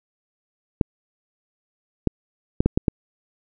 clicks, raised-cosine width 3 ms, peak -4 dBFS, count 6, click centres 0.812 / 2.073 / 2.605 / 2.66 / 2.775 / 2.882 s, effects none

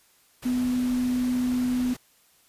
sine tone in noise, 249.8 Hz, B3, 20 cents sharp, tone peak -22 dBFS, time 0.45-1.94 s, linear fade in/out 10 ms, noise pink, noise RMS -40 dBFS, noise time 0.42-1.97 s, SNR +15 dB, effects white hiss -61 dBFS RMS until 2.48 s + resampled to 32000 Hz

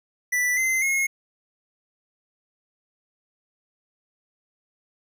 square tone with pitch steps, 1975.5 / 2067 / 2162 Hz, B6 / C7 / C#7, 0 / -22 / -44 cents, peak -21 dBFS, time 0.32-1.07 s, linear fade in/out 10 ms, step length 250 ms, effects none

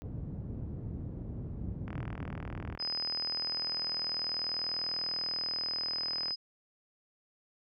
pink low-pass noise, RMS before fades -37 dBFS, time 0.02-2.75 s, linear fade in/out 0 ms, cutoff 200 Hz, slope 12 dB/octave
click train, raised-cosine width 0.5 ms, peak -28 dBFS, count 179, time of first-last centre 1.88-6.308 s, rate 40.2 Hz
sine tone, 5030 Hz, D#8, 18 cents sharp, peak -32 dBFS, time 2.79-6.36 s, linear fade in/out 20 ms
effects high-pass 60 Hz 12 dB/octave

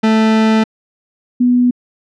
40% pulse / sine tone pair in turn, 220 / 246.3 Hz, A3 / B3, 0 / -5 cents, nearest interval major second, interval 195 cents, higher second, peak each -8 dBFS, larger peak neither, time 0.03-0.64 / 1.4-1.71 s, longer first, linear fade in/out 10 ms, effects low-pass 4000 Hz 12 dB/octave

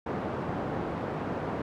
pink band-pass noise, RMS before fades -33 dBFS, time 0.06-1.62 s, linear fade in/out 5 ms, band 140 to 1000 Hz, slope 12 dB/octave, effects none

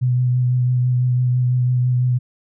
sine tone with vibrato, 125 Hz, B2, 21 cents sharp, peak -14 dBFS, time 0.01-2.19 s, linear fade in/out 20 ms, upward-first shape triangle, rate 6 Hz, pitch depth 22 cents each way, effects none

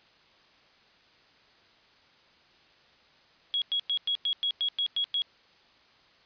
sine tone bursts, 3322 Hz, G#7, in tune, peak -25 dBFS, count 10, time 3.54-5.22 s, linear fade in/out 0 ms, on 78 ms, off 100 ms, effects white hiss -60 dBFS RMS until 6.25 s + resampled to 11025 Hz

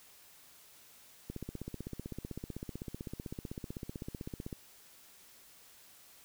click train, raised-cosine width 3 ms, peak -27 dBFS, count 52, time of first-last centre 1.3-4.528 s, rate 15.8 Hz, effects white hiss -59 dBFS RMS until 6.24 s

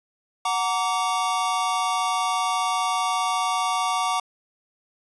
square chord, Gb augmented, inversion none, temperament just, 740 / 925 / 1156.2 Hz, Gb5 / Bb5 / D6, 0 / -14 / -27 cents, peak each -27 / -28 / -26 dBFS, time 0.45-4.2 s, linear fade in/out 5 ms, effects resampled to 24000 Hz

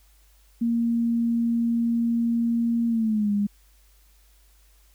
sine tone with pitch glide, 233.1 to 204.1 Hz, A#3 to G#3, 0 to -30 cents, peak -20 dBFS, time 0.61-3.47 s, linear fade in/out 10 ms, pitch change -230 cents, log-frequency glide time 2.88-3.32 s, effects added 50 Hz sine -55 dBFS peak until 4.94 s + white hiss -62 dBFS RMS until 4.94 s

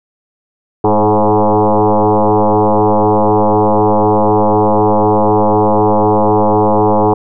sine tone with frequency modulation, 210 Hz, G#3, 19 cents sharp, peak -7 dBFS, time 0.84-7.14 s, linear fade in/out 5 ms, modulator 106 Hz, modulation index 7.3, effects none

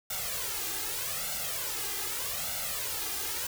white noise with flanger, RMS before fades -34 dBFS, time 0.1-3.47 s, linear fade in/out 5 ms, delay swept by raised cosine 1.4 to 2.5 ms, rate 0.82 Hz, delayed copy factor +0.85, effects none

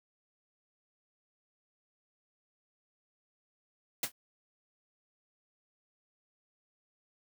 white noise with exponential decay, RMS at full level -26 dBFS, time 4.03-4.12 s, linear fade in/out 5 ms, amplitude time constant 19 ms, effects none

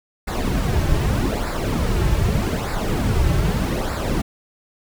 brown noise with flanger, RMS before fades -20 dBFS, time 0.27-4.22 s, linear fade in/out 10 ms, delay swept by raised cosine 0.32 to 4.22 ms, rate 0.82 Hz, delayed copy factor -0.65, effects none

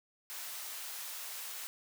white high-pass noise, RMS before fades -43 dBFS, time 0.3-1.67 s, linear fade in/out 0 ms, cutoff 730 Hz, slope 12 dB/octave, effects none

